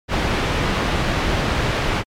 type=low-pass noise; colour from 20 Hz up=pink; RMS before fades=-20 dBFS; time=0.08-2.04 s; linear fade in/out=50 ms; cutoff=3300 Hz; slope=12 dB/octave; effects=MP3 96 kbps